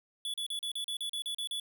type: tone bursts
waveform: square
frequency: 3430 Hz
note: A7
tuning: 45 cents flat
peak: -34 dBFS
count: 11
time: 0.25-1.599 s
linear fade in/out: 2 ms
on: 89 ms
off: 37 ms
effects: none